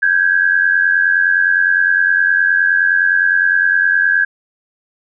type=tone pair together; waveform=sine; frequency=1568 / 1657.7 Hz; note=G6 / G#6; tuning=0 / -4 cents; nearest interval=minor second; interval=96 cents; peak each=-13 dBFS; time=0.02-4.25 s; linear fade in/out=10 ms; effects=none